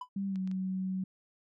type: tone with exponential decay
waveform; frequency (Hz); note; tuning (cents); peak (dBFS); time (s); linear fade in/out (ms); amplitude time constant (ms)
triangle; 998; B5; +18; -32; 0.01-0.09; 5; 16
type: tone with pitch glide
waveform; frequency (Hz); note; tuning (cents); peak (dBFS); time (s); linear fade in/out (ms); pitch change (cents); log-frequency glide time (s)
sine; 196.7 to 187.93; G3 to F#3; +6 to +27; -31; 0.16-1.04; 5; -79; 0.27-0.39
type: clicks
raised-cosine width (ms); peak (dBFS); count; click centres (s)
0.2; -36; 3; 0.358 / 0.475 / 0.514
effects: none